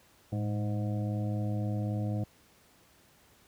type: harmonic tone with a mistuned harmonic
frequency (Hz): 103.83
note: G#2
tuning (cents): 0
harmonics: 1 / 2 / 3 / 5 / 6 / 7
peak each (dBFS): -30 / -36 / -40 / -44 / -46 / -47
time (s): 0.32-2.24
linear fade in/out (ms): 5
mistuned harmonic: 1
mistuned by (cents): +82
effects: pink hiss -62 dBFS RMS until 3.47 s + high-pass 60 Hz 12 dB/octave